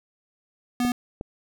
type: tone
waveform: square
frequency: 244.8 Hz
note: B3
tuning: 15 cents flat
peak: -22 dBFS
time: 0.8-0.92 s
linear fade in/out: 2 ms
type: clicks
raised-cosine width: 2 ms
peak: -19 dBFS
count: 2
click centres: 0.85 / 1.211 s
effects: none